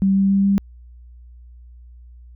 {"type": "tone with pitch steps", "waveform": "sine", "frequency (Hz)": [194, 195.35, 196.71, 198.08], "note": ["G3", "G3", "G3", "G3"], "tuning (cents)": [-18, -6, 6, 18], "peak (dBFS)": -13, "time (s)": [0.02, 0.58], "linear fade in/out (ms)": 0, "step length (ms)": 140, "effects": ["added 60 Hz sine -40 dBFS peak until 2.35 s"]}